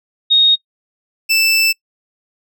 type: tone pair in turn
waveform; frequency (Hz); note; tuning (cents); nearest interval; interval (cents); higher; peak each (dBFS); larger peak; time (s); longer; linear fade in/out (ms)
sine / 25% pulse; 3729 / 2647; A#7 / E7; 0 / +7; tritone; 593; first; -7; neither; 0.3-0.56 / 1.29-1.73; second; 20
effects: noise-tail reverb RT60 0.1 s tail -25 dB re dry